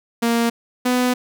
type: tone pair in turn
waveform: sawtooth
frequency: 233.1 / 249.5 Hz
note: A#3 / B3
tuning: 0 / +18 cents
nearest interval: minor second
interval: 118 cents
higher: second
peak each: -12 dBFS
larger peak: neither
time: 0.22-0.5 / 0.85-1.14 s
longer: second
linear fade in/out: 10 ms
effects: none